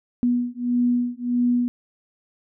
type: beating tone pair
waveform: sine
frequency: 242.9 / 244.5 Hz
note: B3 / B3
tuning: -29 / -17 cents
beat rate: 1.6 Hz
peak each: -22 dBFS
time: 0.23-1.68 s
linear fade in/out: 0 ms
effects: none